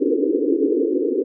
pink band-pass noise, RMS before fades -19 dBFS, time 0-1.24 s, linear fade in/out 20 ms, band 270 to 480 Hz, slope 96 dB/octave, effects none

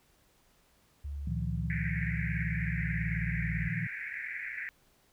sine linear sweep, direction down, 71.7 to 59.8 Hz, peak -35 dBFS, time 1.04-3.69 s, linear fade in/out 10 ms
sine chord, Bb suspended fourth, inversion none, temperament equal with one note detuned, 116.54 / 155.56 / 173.91 Hz, Bb2 / Eb3 / F3, 0 / 0 / -7 cents, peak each -36 dBFS, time 1.27-3.87 s, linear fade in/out 5 ms
white band-pass noise, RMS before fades -39 dBFS, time 1.7-4.69 s, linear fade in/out 0 ms, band 1600 to 2300 Hz, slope 96 dB/octave
effects pink hiss -67 dBFS RMS until 5.12 s

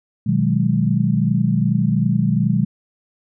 sine chord, G# minor seventh, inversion first, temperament equal, 123.47 / 155.56 / 185 / 207.7 Hz, B2 / D#3 / F#3 / G#3, 0 / 0 / 0 / 0 cents, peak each -20 dBFS, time 0.26-2.65 s, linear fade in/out 10 ms, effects none

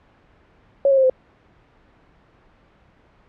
sine tone with pitch steps, 554.4 / 541.4 / 528.8 / 516.4 Hz, C#5 / C#5 / C5 / C5, 0 / -41 / +18 / -23 cents, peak -12 dBFS, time 0.85-1.098 s, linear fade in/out 2 ms, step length 62 ms, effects pink hiss -55 dBFS RMS until 3.28 s + low-pass 2000 Hz 12 dB/octave

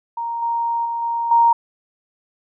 sine tone with level steps, 932.3 Hz, A#5, in tune, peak -22 / -18 / -21 / -19 / -10 dBFS, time 0.17-1.53 s, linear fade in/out 5 ms, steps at 0.42 / 0.85 / 1.02 / 1.31 s, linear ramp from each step 5 ms, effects none

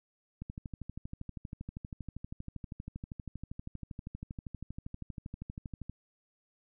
click train, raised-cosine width 5 ms, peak -28 dBFS, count 70, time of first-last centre 0.42-5.896 s, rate 12.6 Hz, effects none

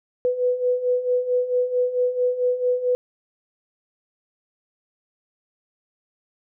sine beating tone pair, 493.9 / 498.4 Hz, B4 / B4, 0 / +16 cents, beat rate 4.5 Hz, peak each -25 / -20 dBFS, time 0.25-2.95 s, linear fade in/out 0 ms, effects none

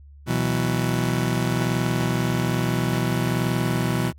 30% pulse chord, B suspended fourth, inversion none, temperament just, 123.47 / 164.63 / 185.21 Hz, B2 / E3 / F#3, 0 / -2 / +2 cents, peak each -21 / -23 / -25 dBFS, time 0.26-4.13 s, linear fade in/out 50 ms, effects added 71 Hz sine -43 dBFS peak until 4.18 s + AAC 64 kbps

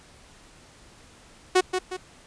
sawtooth tone with echo, 368.8 Hz, F#4, 6 cents flat, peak -12 dBFS, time 1.55-1.61 s, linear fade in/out 10 ms, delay 180 ms, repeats 2, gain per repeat -7 dB, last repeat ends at 1.97 s, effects pink hiss -52 dBFS RMS until 2.26 s + resampled to 22050 Hz

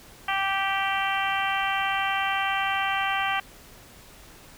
harmonic tone, 390.3 Hz, G4, 8 cents flat, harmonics 2 / 3 / 4 / 5 / 6 / 7 / 8, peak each -28 / -30 / -31 / -32 / -33 / -33 / -34 dBFS, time 0.28-3.4 s, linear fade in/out 5 ms, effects pink hiss -49 dBFS RMS until 4.57 s

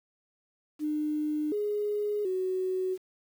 sine tone with pitch steps, 302.5 / 415.9 / 372.6 Hz, D#4 / G#4 / F#4, -49 / +2 / +12 cents, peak -27 dBFS, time 0.79-2.98 s, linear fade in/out 50 ms, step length 730 ms, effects 9-bit

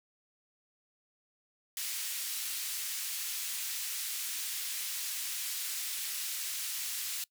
white band-pass noise, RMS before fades -37 dBFS, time 1.77-7.24 s, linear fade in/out 2 ms, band 2200 to 16000 Hz, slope 12 dB/octave, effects noise-tail reverb RT60 0.1 s tail -22 dB re dry

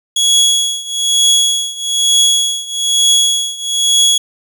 25% pulse tone with tremolo, 3344 Hz, G#7, 11 cents sharp, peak -3 dBFS, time 0.16-4.18 s, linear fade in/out 5 ms, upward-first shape triangle, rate 1.1 Hz, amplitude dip 90%, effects none

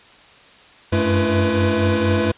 square tone cluster, 93.2 / 97.4 / 216.7 / 337.4 / 497.8 Hz, F#2 / G2 / A3 / E4 / B4, +13 / -11 / -26 / +40 / +14 cents, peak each -23 dBFS, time 0.92-2.32 s, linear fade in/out 10 ms, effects white hiss -47 dBFS RMS until 2.37 s + resampled to 8000 Hz

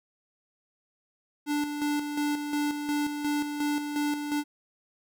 square tone with tremolo, 293.7 Hz, D4, in tune, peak -26 dBFS, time 1.46-4.44 s, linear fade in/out 50 ms, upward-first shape square, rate 2.8 Hz, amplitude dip 50%, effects none

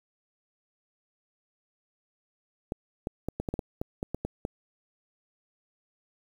clicks, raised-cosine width 2 ms, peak -17 dBFS, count 12, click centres 2.721 / 3.071 / 3.286 / 3.4 / 3.488 / 3.54 / 3.592 / 3.815 / 4.029 / 4.146 / 4.25 / 4.451 s, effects 8-bit

